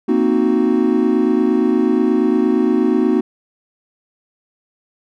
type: chord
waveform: triangle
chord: C half-diminished seventh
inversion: third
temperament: equal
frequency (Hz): 233.1 / 261.6 / 311.1 / 370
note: Bb3 / C4 / Eb4 / Gb4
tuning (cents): 0 / 0 / 0 / 0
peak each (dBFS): -16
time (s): 0.08-3.21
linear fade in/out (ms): 10
effects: none